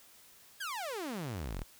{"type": "exponential sweep", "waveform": "sawtooth", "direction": "down", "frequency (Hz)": [1700, 33.47], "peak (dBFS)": -33, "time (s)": [0.6, 1.64], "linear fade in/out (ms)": 10, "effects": ["white hiss -59 dBFS RMS until 1.79 s"]}